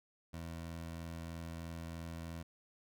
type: tone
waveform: 20% pulse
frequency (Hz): 83.1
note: E2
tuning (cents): +15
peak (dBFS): -38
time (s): 0.33-2.43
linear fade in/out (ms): 10
effects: none